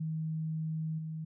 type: tone with level steps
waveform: sine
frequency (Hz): 158.5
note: D#3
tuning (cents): +32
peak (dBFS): -32 / -36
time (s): 0-1.25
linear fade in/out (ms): 10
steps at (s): 0.98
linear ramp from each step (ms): 10
effects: none